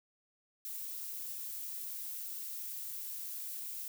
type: noise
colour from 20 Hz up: violet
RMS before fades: -42 dBFS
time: 0.65-3.88 s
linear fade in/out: 0 ms
effects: none